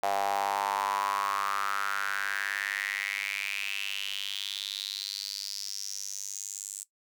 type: tone with high-pass filter sweep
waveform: sawtooth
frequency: 99.5 Hz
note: G2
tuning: 26 cents sharp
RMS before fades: -33 dBFS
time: 0.03-6.83 s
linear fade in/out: 0 ms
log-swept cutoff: 710 to 7800 Hz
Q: 6
effects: noise-tail reverb RT60 0.1 s tail -17 dB re dry